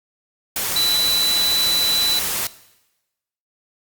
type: tone in noise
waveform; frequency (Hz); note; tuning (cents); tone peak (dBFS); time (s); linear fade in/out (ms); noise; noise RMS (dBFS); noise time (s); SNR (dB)
sine; 3975; B7; +10; -17; 0.76-2.19; 2; white; -23; 0.56-2.47; +3
effects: noise-tail reverb RT60 1.0 s tail -18 dB re dry + Opus 48 kbps